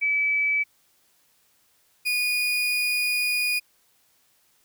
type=tone pair in turn; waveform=sine / 35% pulse; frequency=2298 / 2458 Hz; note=D7 / D#7; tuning=-38 / -22 cents; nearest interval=minor second; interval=116 cents; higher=second; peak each=-20 dBFS; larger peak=neither; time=0.01-0.64 / 2.05-3.6 s; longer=second; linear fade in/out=20 ms; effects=white hiss -64 dBFS RMS until 4.64 s